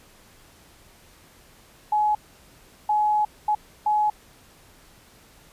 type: tone bursts at uneven times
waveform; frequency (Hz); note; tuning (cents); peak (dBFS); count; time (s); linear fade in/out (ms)
sine; 845; G#5; +30; -18; 4; 1.92-2.15 / 2.89-3.25 / 3.48-3.55 / 3.86-4.1; 5
effects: pink hiss -53 dBFS RMS until 5.52 s + resampled to 32000 Hz